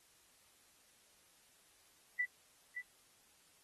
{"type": "tone with echo", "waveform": "sine", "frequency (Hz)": 1975.5, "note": "B6", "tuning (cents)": 0, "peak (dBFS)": -33, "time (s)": [2.19, 2.25], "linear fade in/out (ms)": 10, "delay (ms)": 570, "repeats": 1, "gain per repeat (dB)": -7, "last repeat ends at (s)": 2.82, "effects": ["white hiss -68 dBFS RMS until 3.63 s", "AAC 32 kbps"]}